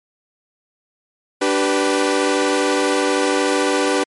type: chord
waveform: sawtooth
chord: G major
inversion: second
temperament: equal with one note detuned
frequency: 293.7 / 386.4 / 493.9 Hz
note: D4 / G4 / B4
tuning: 0 / -25 / 0 cents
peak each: -16 dBFS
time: 1.41-4.04 s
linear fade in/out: 10 ms
effects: MP3 48 kbps